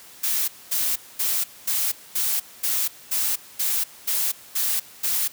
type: noise bursts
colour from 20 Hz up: blue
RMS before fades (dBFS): -23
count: 11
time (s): 0.23-5.28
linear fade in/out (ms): 10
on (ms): 250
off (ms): 230
effects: white hiss -46 dBFS RMS until 5.32 s + high-pass 80 Hz 12 dB/octave